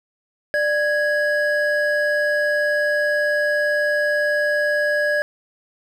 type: tone pair together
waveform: triangle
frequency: 593.1 / 1661.2 Hz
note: D5 / G#6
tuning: +17 / 0 cents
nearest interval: octave + tritone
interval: 1783 cents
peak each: -18 dBFS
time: 0.54-5.22 s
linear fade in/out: 0 ms
effects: none